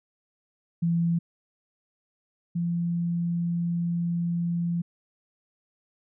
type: tone pair in turn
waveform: sine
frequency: 168.9 / 171.26 Hz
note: E3 / F3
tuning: +42 / -34 cents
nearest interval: unison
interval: 24 cents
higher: second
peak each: -21 / -24 dBFS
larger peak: first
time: 0.82-1.19 / 2.55-4.82 s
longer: second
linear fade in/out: 10 ms
effects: none